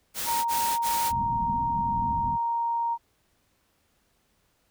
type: noise bursts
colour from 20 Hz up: white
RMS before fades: -31 dBFS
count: 3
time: 0.14-1.126 s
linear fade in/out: 50 ms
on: 310 ms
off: 28 ms
type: tone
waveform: sine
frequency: 932.3 Hz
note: A#5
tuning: in tune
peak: -24 dBFS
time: 0.25-2.98 s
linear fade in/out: 50 ms
type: low-pass noise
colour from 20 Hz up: white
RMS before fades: -34 dBFS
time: 1.09-2.38 s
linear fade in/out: 50 ms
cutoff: 240 Hz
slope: 48 dB/octave
effects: pink hiss -69 dBFS RMS until 4.7 s